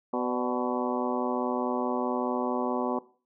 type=harmonic tone with a mistuned harmonic; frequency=124.7 Hz; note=B2; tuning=17 cents sharp; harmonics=2 / 3 / 4 / 5 / 6 / 7 / 8 / 9; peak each=-31 / -33 / -34 / -35 / -36 / -36 / -37 / -38 dBFS; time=0.13-2.99 s; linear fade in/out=5 ms; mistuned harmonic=5; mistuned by=-74 cents; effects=noise-tail reverb RT60 0.4 s tail -19 dB re dry